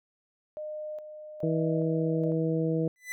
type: tone with tremolo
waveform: sine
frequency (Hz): 610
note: D#5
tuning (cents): -34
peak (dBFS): -34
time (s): 0.57-2.32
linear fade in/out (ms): 0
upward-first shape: square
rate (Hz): 1.2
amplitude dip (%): 55
type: harmonic tone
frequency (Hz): 161.3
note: E3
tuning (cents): -37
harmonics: 1 / 2 / 3 / 4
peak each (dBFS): -28 / -30 / -30 / -39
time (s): 1.43-2.88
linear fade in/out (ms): 2
type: tone with exponential growth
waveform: 45% pulse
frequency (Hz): 2000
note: B6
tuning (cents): +21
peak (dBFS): -30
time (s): 2.96-3.12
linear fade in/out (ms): 0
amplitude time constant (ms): 33
effects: none